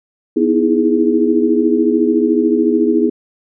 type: chord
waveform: sine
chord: E major seventh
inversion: second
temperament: equal with one note detuned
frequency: 246.9 / 315.8 / 329.6 / 415.3 Hz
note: B3 / D#4 / E4 / G#4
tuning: 0 / +26 / 0 / 0 cents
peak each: -16 dBFS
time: 0.36-3.1 s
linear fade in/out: 10 ms
effects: none